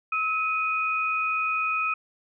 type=tone pair together; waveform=sine; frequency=1289.9 / 2489 Hz; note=E6 / D#7; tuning=-38 / 0 cents; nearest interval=major seventh; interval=1138 cents; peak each=-26 dBFS; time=0.12-1.94 s; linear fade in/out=5 ms; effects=none